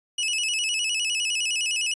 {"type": "tone with vibrato", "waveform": "sawtooth", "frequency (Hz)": 2756, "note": "F7", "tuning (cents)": -24, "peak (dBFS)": -20, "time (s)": [0.18, 1.94], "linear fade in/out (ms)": 5, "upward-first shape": "square", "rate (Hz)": 9.8, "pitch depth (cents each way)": 100, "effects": ["resampled to 24000 Hz"]}